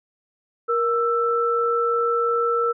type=tone pair together; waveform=sine; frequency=470 / 1327.1 Hz; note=A#4 / E6; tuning=+14 / +11 cents; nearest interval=octave + tritone; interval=1797 cents; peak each=-21 dBFS; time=0.68-2.73 s; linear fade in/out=20 ms; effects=none